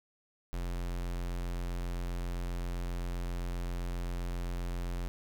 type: tone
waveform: square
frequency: 43.8 Hz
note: F1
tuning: 6 cents sharp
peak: -34 dBFS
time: 0.53-5.08 s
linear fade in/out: 0 ms
effects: none